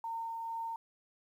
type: tone with tremolo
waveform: sine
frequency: 913 Hz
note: A#5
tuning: 36 cents flat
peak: -35 dBFS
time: 0.04-0.76 s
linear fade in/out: 2 ms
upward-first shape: triangle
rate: 2.2 Hz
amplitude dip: 25%
effects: 11-bit